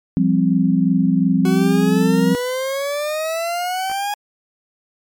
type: chord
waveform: sine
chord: F suspended second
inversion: none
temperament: equal with one note detuned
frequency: 173.21 / 196 / 261.6 Hz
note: F3 / G3 / C4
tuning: -14 / 0 / 0 cents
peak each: -17 dBFS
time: 0.17-2.35 s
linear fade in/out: 0 ms
type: exponential sweep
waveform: 40% pulse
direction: up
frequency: 370 to 830 Hz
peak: -19 dBFS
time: 1.45-4.14 s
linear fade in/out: 2 ms
type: clicks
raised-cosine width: 0.5 ms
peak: -19 dBFS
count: 2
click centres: 3.898 / 3.915 s
effects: MP3 96 kbps